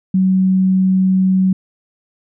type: tone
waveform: sine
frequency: 188 Hz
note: F#3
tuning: 28 cents sharp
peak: -10 dBFS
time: 0.14-1.53 s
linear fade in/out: 5 ms
effects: none